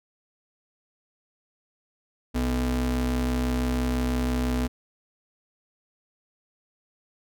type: ring-modulated tone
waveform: square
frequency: 93.5 Hz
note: F#2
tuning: 19 cents sharp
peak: -21 dBFS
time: 2.34-4.68 s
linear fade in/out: 20 ms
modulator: 154 Hz
effects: none